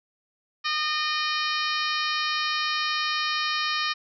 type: harmonic tone with a mistuned harmonic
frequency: 611 Hz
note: D#5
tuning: 32 cents flat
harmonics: 2 / 3 / 4 / 5 / 6 / 7 / 8 / 9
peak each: -29 / -31 / -32 / -33 / -34 / -34 / -35 / -36 dBFS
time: 0.64-3.94 s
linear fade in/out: 20 ms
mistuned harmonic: 6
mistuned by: +55 cents
effects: none